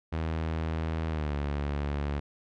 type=tone with pitch glide; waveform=sawtooth; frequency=80.4 to 72.04 Hz; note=E2 to D2; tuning=-43 to -33 cents; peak=-25 dBFS; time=0.12-2.2 s; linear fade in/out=10 ms; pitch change=-190 cents; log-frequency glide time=1.09-1.34 s; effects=low-pass 3000 Hz 12 dB/octave